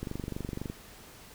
click train, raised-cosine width 3 ms, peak -22 dBFS, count 17, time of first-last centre 0.03-0.699 s, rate 23.9 Hz, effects pink hiss -51 dBFS RMS until 1.34 s

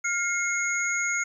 sine tone cluster, 1409 / 2152 / 6670 Hz, F6 / C7 / G#8, +15 / +48 / +7 cents, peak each -29 / -27 / -30 dBFS, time 0.04-1.24 s, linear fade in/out 10 ms, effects 10-bit

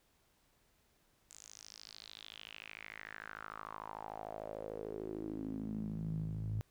sawtooth tone with band-pass filter sweep, 53.4 Hz, G#1, 49 cents sharp, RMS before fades -44 dBFS, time 1.3-6.61 s, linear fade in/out 0 ms, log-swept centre 7500 to 110 Hz, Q 5.1, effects pink hiss -73 dBFS RMS until 6.7 s

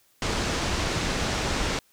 pink low-pass noise, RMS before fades -27 dBFS, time 0.22-1.79 s, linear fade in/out 2 ms, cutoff 7100 Hz, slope 24 dB/octave, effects white hiss -63 dBFS RMS until 1.92 s

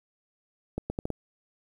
accelerating click train, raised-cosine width 2 ms, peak -17 dBFS, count 5, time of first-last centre 0.78-1.103 s, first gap 120 ms, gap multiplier 0.74, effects 9-bit

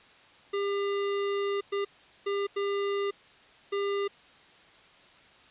square tone bursts at uneven times, 400.7 Hz, G4, 38 cents sharp, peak -28 dBFS, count 5, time 0.53-1.61 / 1.72-1.85 / 2.26-2.47 / 2.56-3.11 / 3.72-4.08 s, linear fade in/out 10 ms, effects white hiss -56 dBFS RMS until 5.5 s + resampled to 8000 Hz

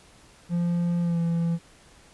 triangle tone with pitch glide, 172.9 to 168.27 Hz, F3 to E3, -17 to +36 cents, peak -20 dBFS, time 0.49-1.59 s, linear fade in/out 50 ms, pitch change -47 cents, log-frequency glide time 1.01-1.19 s, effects pink hiss -54 dBFS RMS until 2.13 s + resampled to 24000 Hz

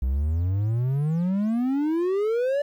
triangle exponential sweep, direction up, 61.74 to 587.3 Hz, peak -19 dBFS, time 0.02-2.62 s, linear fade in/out 5 ms, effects 10-bit

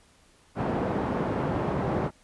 pink band-pass noise, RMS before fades -28 dBFS, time 0.55-2.11 s, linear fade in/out 50 ms, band 120 to 900 Hz, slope 12 dB/octave, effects pink hiss -60 dBFS RMS until 2.23 s + resampled to 24000 Hz

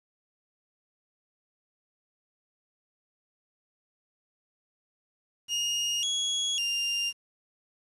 30% pulse tone with pitch steps, 2850 / 3335 / 2798 Hz, F7 / G#7 / F7, +34 / +7 / +3 cents, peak -24 dBFS, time 5.48-7.13 s, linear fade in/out 50 ms, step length 550 ms, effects resampled to 24000 Hz + 9-bit

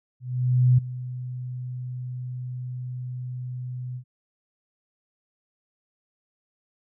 sine tone with ADSR envelope, 125.5 Hz, B2, 28 cents sharp, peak -13 dBFS, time 0.2-4.04 s, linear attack 580 ms, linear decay 10 ms, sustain -17 dB, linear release 81 ms, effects none

